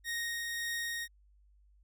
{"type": "tone with tremolo", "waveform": "sawtooth", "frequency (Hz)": 1864.7, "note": "A#6", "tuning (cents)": 0, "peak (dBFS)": -30, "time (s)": [0.04, 1.08], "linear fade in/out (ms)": 50, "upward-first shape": "triangle", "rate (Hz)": 1.8, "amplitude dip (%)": 25, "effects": ["added 50 Hz sine -61 dBFS peak until 1.83 s"]}